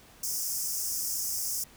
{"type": "high-pass noise", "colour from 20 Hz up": "pink", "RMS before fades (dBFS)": -32, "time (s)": [0.23, 1.64], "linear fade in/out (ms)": 5, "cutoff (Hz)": 5100, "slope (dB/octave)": 96, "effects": ["pink hiss -55 dBFS RMS until 1.76 s"]}